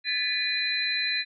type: tone cluster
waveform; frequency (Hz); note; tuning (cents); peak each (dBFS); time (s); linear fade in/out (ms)
sine; 1706 / 1766 / 1994 / 2434 / 4044; G#6 / A6 / B6 / D#7 / B7; +46 / +6 / +16 / -39 / +40; -35 / -35 / -34 / -31 / -27; 0.04-1.25; 50
effects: none